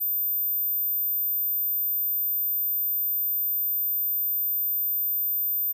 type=tone; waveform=sine; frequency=13760 Hz; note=A9; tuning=40 cents flat; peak=-23 dBFS; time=0-5.73 s; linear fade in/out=20 ms; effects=none